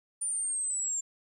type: linear sweep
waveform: sine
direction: down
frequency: 9300 to 7300 Hz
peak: -29 dBFS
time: 0.21-1.01 s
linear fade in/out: 10 ms
effects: 11-bit